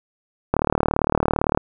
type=click train; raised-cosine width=1 ms; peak=-3 dBFS; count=40; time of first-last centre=0.54-1.574 s; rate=37.7 Hz; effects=none